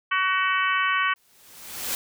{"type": "harmonic tone", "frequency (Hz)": 376.3, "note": "F#4", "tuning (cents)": 29, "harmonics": [3, 4, 5, 6, 7, 8], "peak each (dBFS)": [-24, -26, -28, -30, -31, -32], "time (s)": [0.11, 1.14], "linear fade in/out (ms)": 10}
{"type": "noise with exponential growth", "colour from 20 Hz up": "white", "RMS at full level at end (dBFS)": -26, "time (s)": [1.16, 1.95], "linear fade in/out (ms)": 1, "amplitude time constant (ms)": 170}
{"effects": []}